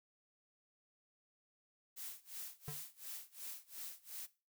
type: noise with tremolo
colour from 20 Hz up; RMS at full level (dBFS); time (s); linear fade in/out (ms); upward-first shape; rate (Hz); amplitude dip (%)
blue; -46; 1.96-4.27; 20; sine; 2.8; 95
type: tone with exponential decay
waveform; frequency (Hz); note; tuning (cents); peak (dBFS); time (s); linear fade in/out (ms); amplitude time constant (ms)
square; 146.8; D3; 0; -40; 2.68-2.84; 0; 34
effects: noise-tail reverb RT60 0.3 s tail -17 dB re dry